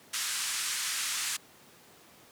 white band-pass noise, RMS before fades -33 dBFS, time 0.13-1.37 s, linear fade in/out 10 ms, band 1200 to 9600 Hz, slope 24 dB/octave, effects pink hiss -56 dBFS RMS until 2.31 s + high-pass 150 Hz 12 dB/octave

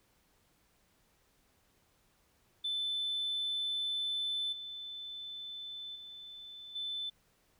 sine tone with level steps, 3520 Hz, A7, in tune, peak -31 / -41 / -46 / -35 dBFS, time 2.64-7.1 s, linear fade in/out 10 ms, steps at 4.52 / 5.95 / 6.75 s, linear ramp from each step 10 ms, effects tanh soft clip ceiling -29 dBFS + pink hiss -71 dBFS RMS until 7.59 s

